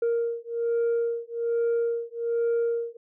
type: beating tone pair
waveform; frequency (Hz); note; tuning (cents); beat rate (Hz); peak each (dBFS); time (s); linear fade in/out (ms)
sine; 466.2 / 467.4; A#4 / A#4; 0 / +5; 1.2; -25; 0.02-2.97; 5
effects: tanh soft clip ceiling -20 dBFS